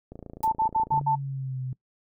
click train, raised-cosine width 2 ms, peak -27 dBFS, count 26, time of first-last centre 0.12-1.013 s, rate 28 Hz
sine tone bursts, 885 Hz, A5, 10 cents sharp, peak -20 dBFS, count 5, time 0.43-1.156 s, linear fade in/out 10 ms, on 94 ms, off 64 ms
blue noise with exponential decay, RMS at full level -36 dBFS, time 0.43-0.51 s, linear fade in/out 0 ms, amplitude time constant 16 ms
sine tone with pitch glide, 142.2 to 128.9 Hz, C#3 to C3, +45 to -26 cents, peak -29 dBFS, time 0.92-1.73 s, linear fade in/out 2 ms, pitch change -171 cents, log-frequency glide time 1.05-1.61 s
effects noise-tail reverb RT60 0.1 s tail -21 dB re dry

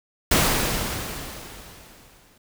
pink noise with exponential decay, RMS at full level -17 dBFS, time 0.31-2.38 s, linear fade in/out 5 ms, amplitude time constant 450 ms, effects none

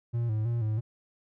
triangle tone with vibrato, 113 Hz, A2, 47 cents sharp, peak -24 dBFS, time 0.13-0.81 s, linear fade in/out 20 ms, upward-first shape square, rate 3.1 Hz, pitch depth 74 cents each way, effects none

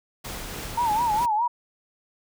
pink noise with tremolo, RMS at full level -34 dBFS, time 0.24-1.26 s, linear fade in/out 10 ms, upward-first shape triangle, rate 3.3 Hz, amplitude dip 25%
sine tone with vibrato, 900 Hz, A5, 39 cents sharp, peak -20 dBFS, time 0.77-1.48 s, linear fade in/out 10 ms, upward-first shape sine, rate 4.8 Hz, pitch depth 130 cents each way
effects none

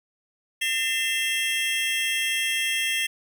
square tone cluster, 1809 / 2059 / 2686 / 3244 Hz, A6 / C7 / E7 / G#7, +48 / -28 / +32 / -41 cents, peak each -32 / -30 / -29 / -28 dBFS, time 0.61-3.07 s, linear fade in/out 10 ms, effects none

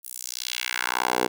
10% pulse tone with high-pass filter sweep, 61.74 Hz, B1, in tune, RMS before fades -28 dBFS, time 0.03-1.28 s, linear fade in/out 20 ms, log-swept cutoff 12000 to 430 Hz, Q 1.7, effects none

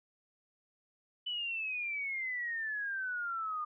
sine exponential sweep, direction down, 3000 to 1209 Hz, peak -34 dBFS, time 1.26-3.65 s, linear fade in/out 10 ms, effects none

